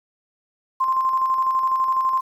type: tone with tremolo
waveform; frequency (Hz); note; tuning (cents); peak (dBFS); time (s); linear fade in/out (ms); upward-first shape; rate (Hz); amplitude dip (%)
sine; 1050; C6; +6; -16; 0.8-2.21; 10; square; 12; 35
effects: 8-bit